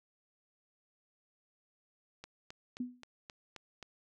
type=click train; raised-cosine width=0.2 ms; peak=-29 dBFS; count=7; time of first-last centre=2.24-3.827 s; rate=3.78 Hz
type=tone with exponential decay; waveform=sine; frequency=247.6 Hz; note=B3; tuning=5 cents sharp; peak=-31 dBFS; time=2.8-3.03 s; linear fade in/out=5 ms; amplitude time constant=48 ms
effects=none